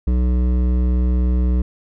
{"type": "tone with hard clipping", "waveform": "sine", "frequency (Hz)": 61.74, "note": "B1", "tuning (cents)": 0, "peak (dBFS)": -16, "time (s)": [0.07, 1.62], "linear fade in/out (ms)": 5, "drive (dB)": 12, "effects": []}